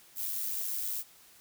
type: noise with amplitude modulation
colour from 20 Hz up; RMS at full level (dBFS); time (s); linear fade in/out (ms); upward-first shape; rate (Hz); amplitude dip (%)
violet; -32; 0.15-1.04; 50; sine; 99.6; 55
effects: white hiss -58 dBFS RMS until 1.4 s